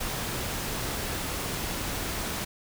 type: noise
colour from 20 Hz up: pink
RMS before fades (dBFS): -32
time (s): 0-2.45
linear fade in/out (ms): 10
effects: none